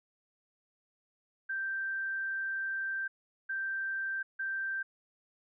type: tone bursts at uneven times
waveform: sine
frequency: 1568 Hz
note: G6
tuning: in tune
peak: -32 dBFS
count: 3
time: 1.49-3.08 / 3.49-4.23 / 4.39-4.83 s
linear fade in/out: 10 ms
effects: none